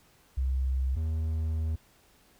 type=tone pair in turn; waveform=sine / triangle; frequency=65.41 / 79.52 Hz; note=C2 / D#2; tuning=0 / +38 cents; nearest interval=minor third; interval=338 cents; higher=second; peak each=-25 dBFS; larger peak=neither; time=0.37-0.96 / 0.96-1.76 s; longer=second; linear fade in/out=10 ms; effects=pink hiss -62 dBFS RMS until 2.39 s